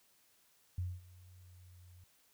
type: tone with ADSR envelope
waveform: sine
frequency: 90.1 Hz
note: F#2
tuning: 45 cents flat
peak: -33 dBFS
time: 0.78-2.04 s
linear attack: 4 ms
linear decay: 220 ms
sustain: -22 dB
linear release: 3 ms
effects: white hiss -70 dBFS RMS until 2.33 s